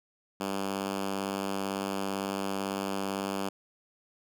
5% pulse tone with high-pass filter, 97.9 Hz, G2, 2 cents flat, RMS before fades -33 dBFS, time 0.4-3.49 s, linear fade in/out 5 ms, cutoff 200 Hz, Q 1.8, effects none

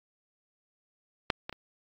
clicks, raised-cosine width 0.3 ms, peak -8 / -19 / -26 dBFS, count 3, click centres 1.302 / 1.495 / 1.527 s, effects AAC 64 kbps

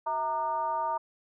sine tone with frequency modulation, 925 Hz, A#5, 14 cents flat, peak -27 dBFS, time 0.06-0.98 s, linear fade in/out 10 ms, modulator 277 Hz, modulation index 0.79, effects none

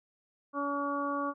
harmonic tone, 283.9 Hz, C#4, 41 cents sharp, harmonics 1 / 2 / 3 / 4 / 5, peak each -35 / -37 / -43 / -33 / -42 dBFS, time 0.53-1.34 s, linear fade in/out 50 ms, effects none

